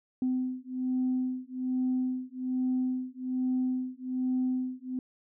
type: beating tone pair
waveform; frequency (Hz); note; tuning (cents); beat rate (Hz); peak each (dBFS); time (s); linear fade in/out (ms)
sine; 254.9 / 256.1; C4 / C4; -45 / -37; 1.2; -30; 0.22-4.99; 2
effects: tanh soft clip ceiling -21 dBFS